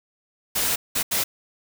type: noise bursts at uneven times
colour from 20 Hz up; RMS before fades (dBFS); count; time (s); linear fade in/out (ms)
white; -23; 3; 0.55-0.76 / 0.95-1.03 / 1.11-1.24; 10
effects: none